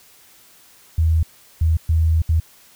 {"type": "tone bursts at uneven times", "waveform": "sine", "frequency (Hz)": 80.7, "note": "E2", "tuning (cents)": -36, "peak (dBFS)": -13, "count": 4, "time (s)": [[0.98, 1.23], [1.61, 1.77], [1.89, 2.22], [2.29, 2.4]], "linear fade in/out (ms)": 5, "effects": ["white hiss -50 dBFS RMS until 2.75 s"]}